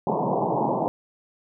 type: band-pass noise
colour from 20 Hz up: white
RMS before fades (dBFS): -24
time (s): 0.07-0.88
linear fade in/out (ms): 0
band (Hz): 120 to 1000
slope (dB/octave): 96
effects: none